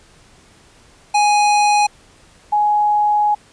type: tone pair in turn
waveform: square / sine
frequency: 830.6 / 835.9 Hz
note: G#5 / G#5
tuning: 0 / +11 cents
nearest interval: unison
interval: 11 cents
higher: second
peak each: -12 dBFS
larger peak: neither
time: 1.14-1.87 / 2.52-3.35 s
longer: second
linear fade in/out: 10 ms
effects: pink hiss -49 dBFS RMS until 3.52 s + resampled to 22050 Hz